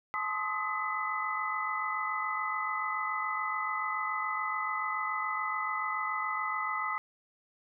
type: tone cluster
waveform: sine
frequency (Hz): 860 / 1051 / 1224 / 1271 / 2009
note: A5 / C6 / D#6 / D#6 / B6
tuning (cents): -40 / +7 / -29 / +36 / +29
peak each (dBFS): -39 / -38 / -40 / -34 / -36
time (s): 0.14-6.98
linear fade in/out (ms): 0
effects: none